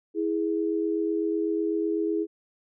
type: tone pair together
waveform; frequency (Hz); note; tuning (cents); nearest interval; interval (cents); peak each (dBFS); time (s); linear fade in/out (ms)
sine; 327.3 / 415.3; E4 / G#4; -12 / 0; major third; 412; -26 / -27; 0.14-2.27; 50
effects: none